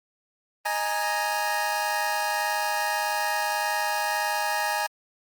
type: chord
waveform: 25% pulse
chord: D# suspended fourth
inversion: none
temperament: equal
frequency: 622.3 / 830.6 / 932.3 Hz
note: D#5 / G#5 / A#5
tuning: 0 / 0 / 0 cents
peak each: -29 / -23 / -26 dBFS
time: 0.65-4.87 s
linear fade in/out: 10 ms
effects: Opus 24 kbps